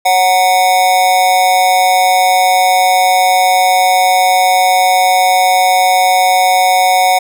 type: tone with amplitude modulation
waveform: square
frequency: 740 Hz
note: F#5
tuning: in tune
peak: -5 dBFS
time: 0.05-7.19 s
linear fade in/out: 10 ms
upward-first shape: sine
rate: 192 Hz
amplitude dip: 70%
effects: none